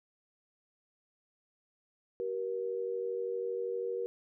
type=tone pair together; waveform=sine; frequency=382.4 / 475 Hz; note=G4 / A#4; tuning=-43 / +33 cents; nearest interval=major third; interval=376 cents; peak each=-37 / -34 dBFS; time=2.2-4.06 s; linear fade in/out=0 ms; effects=none